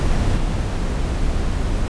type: noise with level steps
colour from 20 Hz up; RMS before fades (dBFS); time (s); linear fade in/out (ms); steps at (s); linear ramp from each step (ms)
brown; -17 / -20; 0-1.88; 0; 0.37; 2
effects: resampled to 22050 Hz